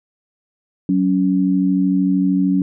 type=tone pair together; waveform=sine; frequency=186.88 / 280 Hz; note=F#3 / C#4; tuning=+18 / +18 cents; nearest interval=perfect fifth; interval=700 cents; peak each=-16 dBFS; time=0.89-2.62 s; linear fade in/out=2 ms; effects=none